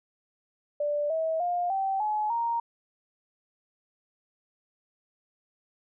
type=tone with pitch steps; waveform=sine; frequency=587.3 / 644.2 / 706.5 / 774.9 / 850 / 932.3 Hz; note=D5 / E5 / F5 / G5 / G#5 / A#5; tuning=0 / -40 / +20 / -20 / +40 / 0 cents; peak=-25 dBFS; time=0.8-2.6 s; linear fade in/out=5 ms; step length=300 ms; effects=none